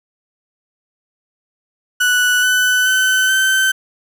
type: tone with pitch steps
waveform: 35% pulse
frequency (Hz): 1480 / 1499.8 / 1519.9 / 1540.2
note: F#6 / F#6 / F#6 / G6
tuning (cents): 0 / +23 / +46 / -31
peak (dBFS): -10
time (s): 2-3.72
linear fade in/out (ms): 10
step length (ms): 430
effects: none